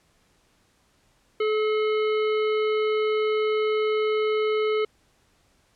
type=harmonic tone; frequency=430 Hz; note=A4; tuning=40 cents flat; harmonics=1 / 3 / 5 / 7 / 9 / 10; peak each=-21 / -32 / -34 / -38 / -48 / -49 dBFS; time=1.4-4.85 s; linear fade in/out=5 ms; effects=pink hiss -64 dBFS RMS until 5.75 s + low-pass 10000 Hz 12 dB/octave